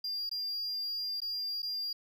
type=tone with dropouts; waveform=triangle; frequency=4799 Hz; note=D8; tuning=37 cents sharp; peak=-32 dBFS; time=0.04-1.93 s; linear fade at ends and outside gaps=5 ms; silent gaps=0.294-0.313 / 1.204-1.217 / 1.621-1.628 s; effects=none